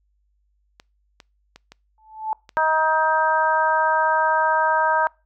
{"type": "clicks", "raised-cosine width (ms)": 0.2, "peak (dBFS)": -24, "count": 5, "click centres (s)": [0.799, 1.202, 1.56, 1.72, 2.492]}
{"type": "tone with exponential growth", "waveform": "sine", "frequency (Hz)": 872, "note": "A5", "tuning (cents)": -16, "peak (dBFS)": -18, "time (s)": [1.98, 2.33], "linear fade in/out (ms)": 1, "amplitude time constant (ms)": 76}
{"type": "harmonic tone", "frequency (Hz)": 315.4, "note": "D#4", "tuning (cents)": 24, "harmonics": [2, 3, 4, 5], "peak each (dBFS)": [-24, -18, -25, -23], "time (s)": [2.57, 5.07], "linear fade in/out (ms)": 0}
{"effects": ["noise-tail reverb RT60 0.3 s tail -26 dB re dry", "added 50 Hz sine -63 dBFS peak until 5.25 s"]}